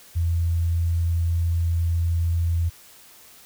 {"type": "tone", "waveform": "sine", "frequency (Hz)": 84.3, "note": "E2", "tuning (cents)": 39, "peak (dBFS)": -19, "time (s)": [0.15, 2.7], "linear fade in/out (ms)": 20, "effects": ["white hiss -49 dBFS RMS until 3.45 s"]}